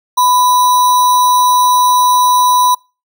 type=tone with sample-and-hold; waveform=sine; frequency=996 Hz; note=B5; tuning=14 cents sharp; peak=-7 dBFS; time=0.17-2.75 s; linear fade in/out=10 ms; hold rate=4900 Hz; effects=noise-tail reverb RT60 0.3 s tail -26 dB re dry